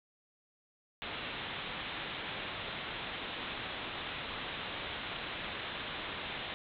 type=low-pass noise; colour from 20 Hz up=white; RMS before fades=-41 dBFS; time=1.02-6.54 s; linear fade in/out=0 ms; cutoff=3800 Hz; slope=96 dB/octave; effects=none